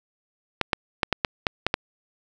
clicks, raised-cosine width 0.3 ms, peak -4 dBFS, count 8, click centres 0.613 / 0.732 / 1.032 / 1.127 / 1.248 / 1.468 / 1.666 / 1.741 s, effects none

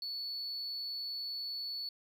sine tone, 4435 Hz, C#8, in tune, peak -35 dBFS, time 0.02-1.89 s, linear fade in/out 2 ms, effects tanh soft clip ceiling -35 dBFS + 12-bit

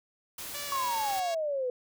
white noise, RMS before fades -40 dBFS, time 0.38-1.2 s, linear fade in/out 5 ms
5% pulse tone with pitch glide, 579 to 553.2 Hz, D5 to C#5, -25 to -4 cents, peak -26 dBFS, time 0.54-1.35 s, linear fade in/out 10 ms, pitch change -79 cents, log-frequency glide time 0.66-0.79 s
sine exponential sweep, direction down, 1115 to 488.6 Hz, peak -28 dBFS, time 0.72-1.7 s, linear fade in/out 2 ms
effects none

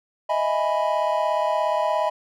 triangle chord, E major seventh, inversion third, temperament equal, 622.3 / 659.3 / 830.6 / 987.8 Hz, D#5 / E5 / G#5 / B5, 0 / 0 / 0 / 0 cents, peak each -22 / -25 / -25 / -23 dBFS, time 0.29-2.1 s, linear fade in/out 10 ms, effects none

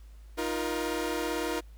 sawtooth chord, Eb suspended second, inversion none, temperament equal with one note detuned, 311.1 / 349.2 / 474.3 Hz, Eb4 / F4 / Bb4, 0 / 0 / +30 cents, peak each -30 dBFS, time 0.37-1.61 s, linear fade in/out 20 ms, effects added 53 Hz sine -46 dBFS peak until 1.77 s + pink hiss -65 dBFS RMS until 1.77 s

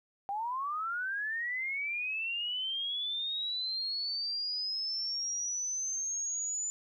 sine linear sweep, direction up, 777 to 7040 Hz, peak -32 dBFS, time 0.29-6.7 s, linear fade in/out 0 ms, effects 12-bit

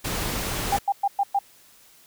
pink noise, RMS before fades -28 dBFS, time 0.04-0.79 s, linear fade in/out 10 ms
sine tone bursts, 799 Hz, G5, 33 cents sharp, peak -18 dBFS, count 5, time 0.72-1.39 s, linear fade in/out 5 ms, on 46 ms, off 110 ms
effects white hiss -54 dBFS RMS until 2.06 s

